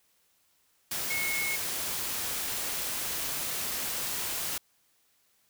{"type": "tone in noise", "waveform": "sine", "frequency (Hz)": 2180, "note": "C#7", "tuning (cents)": -29, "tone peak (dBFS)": -30, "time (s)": [1.1, 1.56], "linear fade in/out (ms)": 5, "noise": "white", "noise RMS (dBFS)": -33, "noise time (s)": [0.91, 4.58], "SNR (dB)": 0, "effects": ["white hiss -69 dBFS RMS until 5.49 s"]}